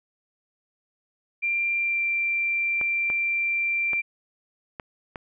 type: tone with pitch glide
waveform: sine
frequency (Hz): 2375 to 2360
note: D7 to D7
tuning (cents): +19 to +8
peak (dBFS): -22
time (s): 1.42-4.02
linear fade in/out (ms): 20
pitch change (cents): -11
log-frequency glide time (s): 1.77-2.01
type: clicks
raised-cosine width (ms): 0.5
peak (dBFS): -19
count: 5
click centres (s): 2.813 / 3.101 / 3.933 / 4.798 / 5.158
effects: none